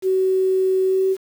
sine tone with pitch glide, 377.2 to 381.4 Hz, F#4 to G4, +33 to -47 cents, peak -15 dBFS, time 0.02-1.17 s, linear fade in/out 50 ms, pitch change +20 cents, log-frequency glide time 0.85-1.06 s, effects 7-bit

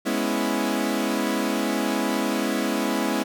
sawtooth chord, C# minor seventh, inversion second, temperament equal, 207.7 / 246.9 / 277.2 / 329.6 Hz, G#3 / B3 / C#4 / E4, 0 / 0 / 0 / 0 cents, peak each -24 dBFS, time 0.05-3.24 s, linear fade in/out 20 ms, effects none

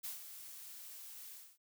blue noise with ADSR envelope, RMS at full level -42 dBFS, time 0.03-1.58 s, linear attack 19 ms, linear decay 140 ms, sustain -9 dB, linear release 260 ms, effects none

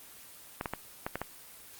clicks, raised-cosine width 0.5 ms, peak -17 dBFS, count 6, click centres 0.611 / 0.658 / 0.736 / 1.065 / 1.156 / 1.216 s, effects white hiss -51 dBFS RMS until 1.79 s + Opus 24 kbps

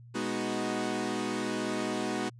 sawtooth chord, G# minor seventh, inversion none, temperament equal, 207.7 / 246.9 / 311.1 / 370 Hz, G#3 / B3 / D#4 / F#4, 0 / 0 / 0 / 0 cents, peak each -32 dBFS, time 0.14-2.3 s, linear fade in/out 20 ms, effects added 119 Hz sine -48 dBFS peak until 2.39 s + resampled to 22050 Hz

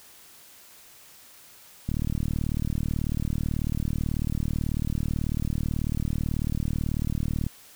click train, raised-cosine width 5 ms, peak -15 dBFS, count 214, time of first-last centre 1.89-7.466 s, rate 38.2 Hz, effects white hiss -51 dBFS RMS until 7.75 s

